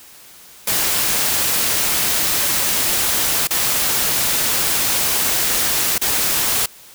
white noise with dropouts, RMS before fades -18 dBFS, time 0.67-6.66 s, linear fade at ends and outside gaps 5 ms, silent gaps 3.473-3.506 / 5.981-6.014 s, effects white hiss -43 dBFS RMS until 6.94 s

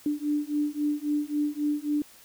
sine beating tone pair, 293.7 / 297.4 Hz, D4 / D4, 0 / +22 cents, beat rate 3.7 Hz, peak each -28 dBFS, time 0.06-2.02 s, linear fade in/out 2 ms, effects white hiss -53 dBFS RMS until 2.24 s

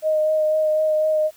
sine tone with vibrato, 620 Hz, D#5, 6 cents flat, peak -16 dBFS, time 0.02-1.31 s, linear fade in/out 50 ms, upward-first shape sine, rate 4 Hz, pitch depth 14 cents each way, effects white hiss -52 dBFS RMS until 1.36 s

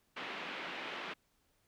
white band-pass noise, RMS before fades -43 dBFS, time 0.16-1.14 s, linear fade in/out 10 ms, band 190 to 3000 Hz, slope 24 dB/octave, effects pink hiss -75 dBFS RMS until 1.67 s

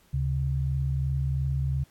sine tone pair together, 72.85 / 135.7 Hz, D2 / C#3, -13 / -36 cents, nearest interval major seventh, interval 1077 cents, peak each -28 / -26 dBFS, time 0.13-1.84 s, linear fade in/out 10 ms, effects pink hiss -62 dBFS RMS until 1.9 s + AAC 64 kbps

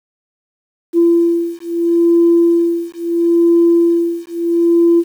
sine beating tone pair, 339.1 / 339.85 Hz, E4 / F4, +49 / -47 cents, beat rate 0.75 Hz, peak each -12 dBFS, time 0.93-5.04 s, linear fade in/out 50 ms, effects tanh soft clip ceiling -2 dBFS + 7-bit

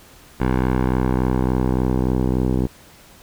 10% pulse tone with low-pass filter sweep, 63.5 Hz, B1, 49 cents sharp, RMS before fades -19 dBFS, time 0.4-2.67 s, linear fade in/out 5 ms, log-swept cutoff 1700 to 480 Hz, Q 0.85, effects pink hiss -47 dBFS RMS until 3.22 s

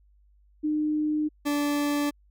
sine / 40% pulse tone pair in turn, 303.9 / 290.5 Hz, D#4 / D4, -41 / -19 cents, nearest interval minor second, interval 78 cents, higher first, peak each -23 dBFS, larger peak neither, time 0.63-1.29 / 1.45-2.11 s, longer neither, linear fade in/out 20 ms, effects added 50 Hz sine -57 dBFS peak until 2.3 s

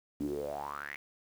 sawtooth tone with band-pass filter sweep, 72 Hz, D2, 34 cents flat, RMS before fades -38 dBFS, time 0.2-0.96 s, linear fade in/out 0 ms, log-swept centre 260 to 2200 Hz, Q 9.1, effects 9-bit

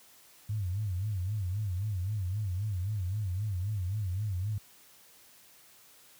sine tone with vibrato, 98 Hz, G2, in tune, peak -29 dBFS, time 0.49-4.58 s, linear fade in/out 5 ms, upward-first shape sine, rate 3.8 Hz, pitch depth 180 cents each way, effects white hiss -58 dBFS RMS until 6.19 s + high-pass 60 Hz 12 dB/octave

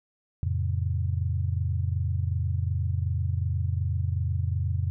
sine chord, F augmented, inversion none, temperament equal with one note detuned, 87.31 / 110 / 135.43 Hz, F2 / A2 / C#3, 0 / 0 / -40 cents, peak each -26 / -30 / -32 dBFS, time 0.43-4.9 s, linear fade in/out 0 ms, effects none

